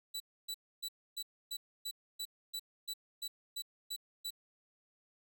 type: tone bursts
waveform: sawtooth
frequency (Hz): 3951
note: B7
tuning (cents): 0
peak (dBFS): -35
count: 13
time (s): 0.14-4.306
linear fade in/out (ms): 10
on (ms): 62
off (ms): 280
effects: none